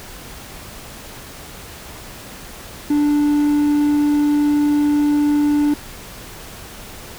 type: tone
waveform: triangle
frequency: 293.7 Hz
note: D4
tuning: in tune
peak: -11 dBFS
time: 2.9-5.74 s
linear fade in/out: 5 ms
effects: pink hiss -36 dBFS RMS until 7.18 s